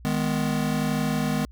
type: chord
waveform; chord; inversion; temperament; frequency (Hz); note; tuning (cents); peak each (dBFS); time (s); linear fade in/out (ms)
square; G# minor; second; just; 155.74 / 207.7 / 249.2; D#3 / G#3 / B3; +2 / 0 / +16; -28; 0.05-1.45; 0
effects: added 60 Hz sine -43 dBFS peak until 1.51 s